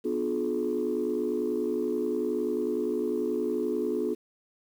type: chord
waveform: sine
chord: B diminished seventh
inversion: none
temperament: just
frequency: 246.9 / 296.3 / 355.6 / 426.7 Hz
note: B3 / D4 / F4 / Ab4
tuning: 0 / +15 / +31 / +47 cents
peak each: -32 / -33 / -30 / -29 dBFS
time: 0.04-4.15 s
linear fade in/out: 20 ms
effects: tanh soft clip ceiling -19 dBFS + 9-bit